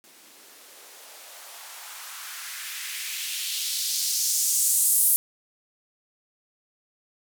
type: noise with band-pass filter sweep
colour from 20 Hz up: violet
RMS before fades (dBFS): -28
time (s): 0.04-5.16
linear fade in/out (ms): 0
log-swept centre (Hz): 240 to 11000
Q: 1.7
effects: none